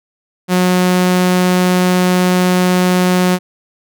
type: tone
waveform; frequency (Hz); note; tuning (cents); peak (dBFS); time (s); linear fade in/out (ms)
sawtooth; 181.6; F#3; -32; -6; 0.48-3.39; 50
effects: none